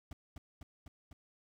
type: noise with echo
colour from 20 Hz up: brown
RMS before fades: -44 dBFS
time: 0.11-0.13 s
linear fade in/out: 2 ms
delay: 250 ms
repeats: 4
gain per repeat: -2 dB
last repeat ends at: 1.13 s
effects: none